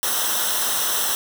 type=noise with comb filter; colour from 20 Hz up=white; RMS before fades=-22 dBFS; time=0.03-1.15 s; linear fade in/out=0 ms; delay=0.43 ms; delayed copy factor=-0.75; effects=none